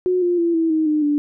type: tone with pitch steps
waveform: sine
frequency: 364.6 / 351.6 / 339 / 326.9 / 315.2 / 303.9 / 293.1 Hz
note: F#4 / F4 / E4 / E4 / D#4 / D#4 / D4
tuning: -25 / +12 / +49 / -14 / +23 / -41 / -3 cents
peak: -15 dBFS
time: 0.06-1.18 s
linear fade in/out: 0 ms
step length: 160 ms
effects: none